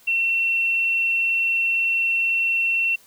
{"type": "tone", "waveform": "sine", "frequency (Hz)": 2711, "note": "E7", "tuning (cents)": 48, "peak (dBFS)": -18, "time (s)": [0.07, 2.96], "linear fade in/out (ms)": 10, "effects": ["white hiss -53 dBFS RMS until 3.06 s"]}